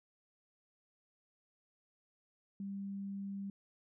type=tone; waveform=sine; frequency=197.7 Hz; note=G3; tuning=15 cents sharp; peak=-39 dBFS; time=2.6-3.5 s; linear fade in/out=2 ms; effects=none